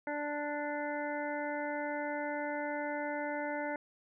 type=harmonic tone; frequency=293.7 Hz; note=D4; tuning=in tune; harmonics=1 / 2 / 3 / 5 / 6 / 7; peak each=-40 / -38 / -40 / -43 / -46 / -45 dBFS; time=0.07-3.76 s; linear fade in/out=2 ms; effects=none